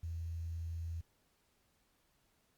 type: tone with quantisation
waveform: sine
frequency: 83 Hz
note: E2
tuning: 12 cents sharp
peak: -38 dBFS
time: 0.03-1.01 s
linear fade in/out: 5 ms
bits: 11
effects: pink hiss -75 dBFS RMS until 2.57 s + Opus 48 kbps